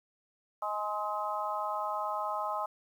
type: harmonic tone with a mistuned harmonic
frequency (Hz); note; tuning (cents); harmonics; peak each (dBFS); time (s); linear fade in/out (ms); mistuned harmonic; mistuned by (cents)
209; G#3; +11; 3 / 4 / 5 / 6; -38 / -36 / -36 / -37; 0.62-2.66; 5; 6; +22
effects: 10-bit

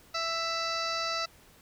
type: tone with frequency modulation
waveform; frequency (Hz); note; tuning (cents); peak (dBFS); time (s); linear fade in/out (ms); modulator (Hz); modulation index
sine; 1986; B6; +9; -29; 0.14-1.26; 10; 662; 5.1
effects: pink hiss -58 dBFS RMS until 1.61 s

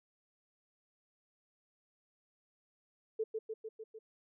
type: tone with echo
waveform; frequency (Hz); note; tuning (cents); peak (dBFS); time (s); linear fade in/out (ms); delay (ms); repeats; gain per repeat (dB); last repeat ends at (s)
sine; 440; A4; 0; -31; 3.19-3.24; 10; 150; 5; -3; 3.99
effects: none

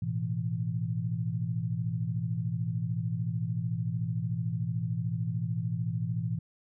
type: chord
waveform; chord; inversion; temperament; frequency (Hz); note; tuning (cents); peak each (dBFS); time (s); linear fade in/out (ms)
sine; A suspended second; none; equal with one note detuned; 110 / 123.47 / 166.25; A2 / B2 / E3; 0 / 0 / +15; -33; 0.02-6.39; 5
effects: none

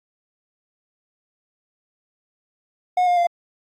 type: tone with pitch steps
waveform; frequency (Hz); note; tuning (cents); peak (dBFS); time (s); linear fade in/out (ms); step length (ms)
triangle; 725 / 709.3 / 693.9; F#5 / F5 / F5; -35 / +27 / -11; -13; 2.97-3.27; 5; 100
effects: AAC 48 kbps

